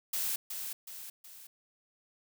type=noise with echo; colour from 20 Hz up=blue; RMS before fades=-33 dBFS; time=0.13-0.36 s; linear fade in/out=5 ms; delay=370 ms; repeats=3; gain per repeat=-6 dB; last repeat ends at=1.47 s; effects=none